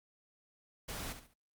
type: noise with echo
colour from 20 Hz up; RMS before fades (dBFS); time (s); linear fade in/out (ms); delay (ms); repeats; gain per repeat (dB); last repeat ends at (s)
pink; -42; 0.88-1.13; 10; 70; 3; -9; 1.34
effects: Opus 48 kbps